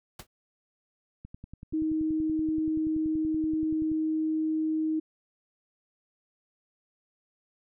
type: noise with exponential decay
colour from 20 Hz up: pink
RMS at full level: -36 dBFS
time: 0.19-0.27 s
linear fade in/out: 5 ms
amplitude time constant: 17 ms
type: click train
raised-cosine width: 5 ms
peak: -30 dBFS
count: 29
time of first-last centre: 1.25-3.917 s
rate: 10.5 Hz
type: tone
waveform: sine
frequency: 314.3 Hz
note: D#4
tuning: 18 cents sharp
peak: -25 dBFS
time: 1.73-5 s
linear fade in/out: 10 ms
effects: none